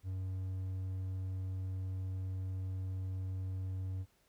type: tone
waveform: triangle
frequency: 93.9 Hz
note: F#2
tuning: 26 cents sharp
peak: -34 dBFS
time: 0.03-4.06 s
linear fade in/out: 50 ms
effects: pink hiss -72 dBFS RMS until 4.28 s